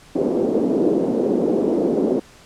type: band-pass noise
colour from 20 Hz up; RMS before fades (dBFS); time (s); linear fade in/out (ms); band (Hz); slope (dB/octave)
white; -19; 0.15-2.2; 10; 220 to 440; 24
effects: pink hiss -47 dBFS RMS until 2.45 s + low-pass 9000 Hz 12 dB/octave